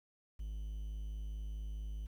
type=tone with quantisation; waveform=triangle; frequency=52.3 Hz; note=G#1; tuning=13 cents sharp; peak=-37 dBFS; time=0.39-2.07 s; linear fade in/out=10 ms; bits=11; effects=none